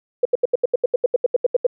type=tone bursts; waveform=sine; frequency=493.9 Hz; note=B4; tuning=in tune; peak=-11 dBFS; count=15; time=0.23-1.667 s; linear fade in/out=5 ms; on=23 ms; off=78 ms; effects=none